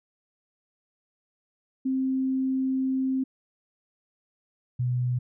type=tone pair in turn; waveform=sine; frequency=263.1 / 124.17 Hz; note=C4 / B2; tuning=+10 / +10 cents; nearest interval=octave + minor second; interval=1300 cents; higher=first; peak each=-23 dBFS; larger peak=neither; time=1.85-3.24 / 4.79-5.19 s; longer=first; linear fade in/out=10 ms; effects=none